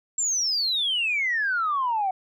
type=exponential sweep; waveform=sine; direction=down; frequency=7550 to 740 Hz; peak=-21 dBFS; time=0.18-2.11 s; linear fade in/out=5 ms; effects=tanh soft clip ceiling -17 dBFS